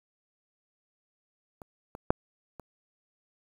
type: clicks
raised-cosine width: 1 ms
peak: -30 / -26 / -7 / -28 dBFS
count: 4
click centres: 1.618 / 1.951 / 2.105 / 2.597 s
effects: 8-bit